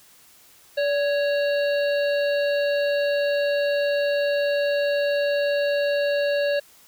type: harmonic tone with a mistuned harmonic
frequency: 554.4 Hz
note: C#5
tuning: in tune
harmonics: 1 / 3 / 5 / 7 / 8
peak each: -20 / -30 / -34 / -37 / -38 dBFS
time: 0.77-6.6 s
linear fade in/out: 10 ms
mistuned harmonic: 1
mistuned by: +62 cents
effects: white hiss -53 dBFS RMS until 6.87 s